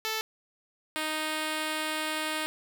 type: tone pair in turn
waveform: 5% pulse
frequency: 439.4 / 310.7 Hz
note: A4 / D#4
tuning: -2 / -2 cents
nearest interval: tritone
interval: 600 cents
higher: first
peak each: -18 / -18 dBFS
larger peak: neither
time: 0.05-0.21 / 0.96-2.46 s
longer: second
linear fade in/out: 0 ms
effects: none